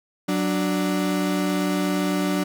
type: tone pair together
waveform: 35% pulse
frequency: 185.9 / 294 Hz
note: F#3 / D4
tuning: +8 / +2 cents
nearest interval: minor sixth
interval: 794 cents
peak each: -22 dBFS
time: 0.28-2.44 s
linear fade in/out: 10 ms
effects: none